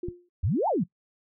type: tone with exponential decay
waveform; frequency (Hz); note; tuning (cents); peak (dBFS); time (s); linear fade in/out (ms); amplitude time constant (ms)
sine; 352.9; F4; +18; -27; 0.03-0.29; 5; 55
type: click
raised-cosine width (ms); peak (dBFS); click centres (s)
5; -22; 0.085
type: exponential two-way sweep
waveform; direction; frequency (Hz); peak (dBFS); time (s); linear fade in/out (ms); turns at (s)
sine; up then down; 71.7 to 924 to 144.1; -22; 0.43-0.84; 10; 0.68
effects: noise-tail reverb RT60 0.1 s tail -20 dB re dry